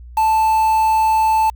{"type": "tone with quantisation", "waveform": "triangle", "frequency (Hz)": 880, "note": "A5", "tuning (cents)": 0, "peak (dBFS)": -10, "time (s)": [0.17, 1.5], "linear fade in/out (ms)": 5, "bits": 5, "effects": ["added 60 Hz sine -34 dBFS peak until 1.55 s"]}